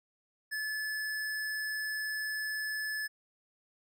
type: tone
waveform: square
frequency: 1727 Hz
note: A6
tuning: 33 cents flat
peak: -34 dBFS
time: 0.51-3.08 s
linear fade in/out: 20 ms
effects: none